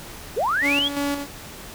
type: linear sweep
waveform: sine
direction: up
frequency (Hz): 349.2 to 3443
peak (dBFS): -19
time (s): 0.36-0.89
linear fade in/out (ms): 20
type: tone with tremolo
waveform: sawtooth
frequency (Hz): 284.1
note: C#4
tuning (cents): +43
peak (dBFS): -18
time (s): 0.61-1.27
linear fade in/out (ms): 50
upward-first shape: square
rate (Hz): 2.8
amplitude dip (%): 50
effects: pink hiss -39 dBFS RMS until 1.74 s